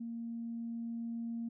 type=tone with level ramp; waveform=sine; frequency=231.8 Hz; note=A#3; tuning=10 cents flat; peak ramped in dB=-38 to -35 dBFS; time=0-1.49 s; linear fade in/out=10 ms; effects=tanh soft clip ceiling -31 dBFS